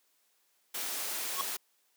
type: noise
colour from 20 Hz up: white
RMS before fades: -36 dBFS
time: 0.74-1.57 s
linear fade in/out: 10 ms
type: tone with exponential growth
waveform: square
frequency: 1100 Hz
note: C#6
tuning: 14 cents flat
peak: -27 dBFS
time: 1.32-1.41 s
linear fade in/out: 0 ms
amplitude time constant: 19 ms
effects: white hiss -72 dBFS RMS until 1.96 s + high-pass 300 Hz 12 dB/octave